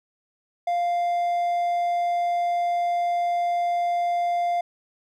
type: tone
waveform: triangle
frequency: 698 Hz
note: F5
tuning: 1 cent flat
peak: -19 dBFS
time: 0.67-4.61 s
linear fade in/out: 5 ms
effects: none